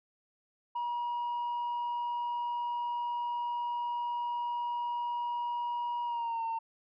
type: tone with pitch glide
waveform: sine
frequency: 958 to 910 Hz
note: A#5 to A#5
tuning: +47 to -42 cents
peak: -29 dBFS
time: 0.75-6.59 s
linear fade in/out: 10 ms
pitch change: -89 cents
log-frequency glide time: 6.05-6.43 s
effects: tanh soft clip ceiling -30 dBFS